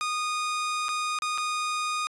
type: tone with dropouts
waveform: sawtooth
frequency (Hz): 1232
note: D#6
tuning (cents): -17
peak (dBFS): -23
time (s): 0.01-2.07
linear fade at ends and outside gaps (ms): 0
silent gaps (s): 0.884-0.89 / 1.188-1.221 / 1.377-1.382
effects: resampled to 22050 Hz